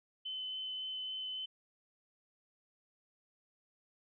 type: tone with vibrato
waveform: sine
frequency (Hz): 3042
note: F#7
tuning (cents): +47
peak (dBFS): -38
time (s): 0.25-1.46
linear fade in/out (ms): 10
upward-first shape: triangle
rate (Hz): 3.6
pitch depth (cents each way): 8
effects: none